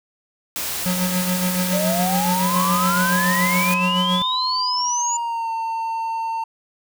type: noise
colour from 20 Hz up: white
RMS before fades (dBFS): -26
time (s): 0.56-3.74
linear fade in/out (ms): 0
type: tone with tremolo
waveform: square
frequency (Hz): 182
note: F#3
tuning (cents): -28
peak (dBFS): -19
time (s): 0.86-4.22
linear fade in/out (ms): 0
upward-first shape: sine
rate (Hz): 7.1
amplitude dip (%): 50
type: exponential sweep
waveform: sine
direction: up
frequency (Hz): 579 to 7080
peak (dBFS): -21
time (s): 1.73-5.17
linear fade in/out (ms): 5
type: tone with pitch glide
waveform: triangle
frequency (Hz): 1016 to 905.2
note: B5 to A5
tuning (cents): +49 to +49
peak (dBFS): -20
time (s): 2.54-6.44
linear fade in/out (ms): 5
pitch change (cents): -200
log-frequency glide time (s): 4.57-5.51
effects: none